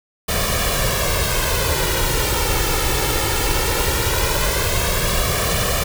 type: noise with flanger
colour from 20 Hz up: pink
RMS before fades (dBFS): -19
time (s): 0.28-5.84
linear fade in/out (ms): 10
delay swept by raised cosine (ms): 1.7 to 2.27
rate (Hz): 0.18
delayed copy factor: +0.7
effects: none